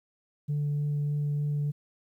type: tone with vibrato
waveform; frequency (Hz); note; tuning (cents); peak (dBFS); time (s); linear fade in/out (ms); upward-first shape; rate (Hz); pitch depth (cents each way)
sine; 146.4; D3; -5; -24; 0.48-1.72; 20; triangle; 3.3; 9
effects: tanh soft clip ceiling -24 dBFS + 11-bit